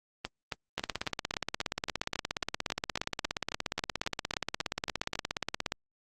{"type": "two click trains", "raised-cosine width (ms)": 0.2, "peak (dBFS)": [-13, -15], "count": [85, 19], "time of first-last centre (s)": [[0.78, 5.721], [0.25, 5.155]], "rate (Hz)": [17, 3.67], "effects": ["Opus 24 kbps"]}